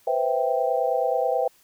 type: chord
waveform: sine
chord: C major seventh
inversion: third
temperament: equal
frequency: 493.9 / 523.3 / 659.3 / 784 Hz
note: B4 / C5 / E5 / G5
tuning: 0 / 0 / 0 / 0 cents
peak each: -26 dBFS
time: 0.07-1.48 s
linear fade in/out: 5 ms
effects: white hiss -59 dBFS RMS until 1.63 s